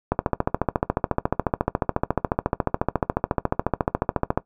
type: click train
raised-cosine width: 1 ms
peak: -5 dBFS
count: 61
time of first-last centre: 0.12-4.375 s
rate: 14.1 Hz
effects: noise-tail reverb RT60 0.1 s tail -17 dB re dry